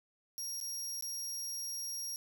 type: tone with dropouts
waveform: 25% pulse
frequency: 5620 Hz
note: F8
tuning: 10 cents sharp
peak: -33 dBFS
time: 0.38-2.16 s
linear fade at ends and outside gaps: 0 ms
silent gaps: 0.602-0.612 / 1.01-1.024 s
effects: 11-bit